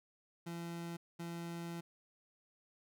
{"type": "tone bursts at uneven times", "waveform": "30% pulse", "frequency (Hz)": 169.7, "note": "F3", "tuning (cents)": -49, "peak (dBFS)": -39, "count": 2, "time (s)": [[0.46, 0.97], [1.19, 1.81]], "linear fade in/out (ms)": 10, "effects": []}